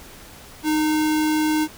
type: tone with sample-and-hold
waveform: sine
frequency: 309 Hz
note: D#4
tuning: 12 cents flat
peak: -17 dBFS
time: 0.63-1.68 s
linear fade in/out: 50 ms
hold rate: 1225 Hz
effects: pink hiss -43 dBFS RMS until 1.77 s